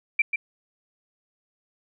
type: tone with echo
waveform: sine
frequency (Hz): 2349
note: D7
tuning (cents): 0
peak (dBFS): -16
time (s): 0.19-0.22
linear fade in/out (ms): 5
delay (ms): 140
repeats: 1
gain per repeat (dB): -6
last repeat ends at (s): 0.36
effects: none